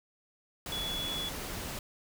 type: tone in noise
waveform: sine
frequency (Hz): 3400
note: G#7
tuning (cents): +40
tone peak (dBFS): -34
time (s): 0.72-1.29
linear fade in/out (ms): 2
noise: pink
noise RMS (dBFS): -39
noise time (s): 0.66-1.79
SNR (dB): +2
effects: none